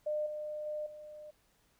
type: tone with level steps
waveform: sine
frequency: 604 Hz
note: D5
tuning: 48 cents sharp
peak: -31 / -37 / -35 / -46 dBFS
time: 0.06-1.31 s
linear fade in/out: 10 ms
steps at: 0.26 / 0.66 / 0.86 s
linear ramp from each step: 5 ms
effects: pink hiss -71 dBFS RMS until 1.79 s